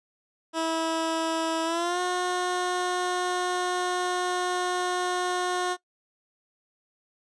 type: tone with pitch glide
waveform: 15% pulse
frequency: 325.2 to 360.8 Hz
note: E4 to F#4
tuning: -23 to -44 cents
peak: -19 dBFS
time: 0.53-5.77 s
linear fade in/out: 50 ms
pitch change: +179 cents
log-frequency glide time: 1.64-2 s
effects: noise-tail reverb RT60 0.1 s tail -20 dB re dry + resampled to 22050 Hz